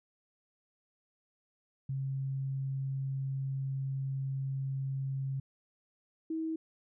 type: tone pair in turn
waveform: sine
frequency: 135.1 / 321.3 Hz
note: C#3 / E4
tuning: -44 / -44 cents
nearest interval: octave + minor third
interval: 1500 cents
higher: second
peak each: -32 / -32 dBFS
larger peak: neither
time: 1.89-5.4 / 6.3-6.56 s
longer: first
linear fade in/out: 5 ms
effects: none